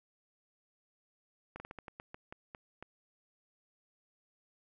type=slowing click train; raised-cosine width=0.5 ms; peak=-30 dBFS; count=11; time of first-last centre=1.56-2.826 s; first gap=40 ms; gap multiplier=1.24; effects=none